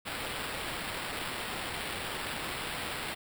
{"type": "noise with sample-and-hold", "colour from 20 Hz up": "blue", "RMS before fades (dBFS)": -37, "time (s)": [0.05, 3.15], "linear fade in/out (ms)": 20, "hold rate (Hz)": 6300, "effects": []}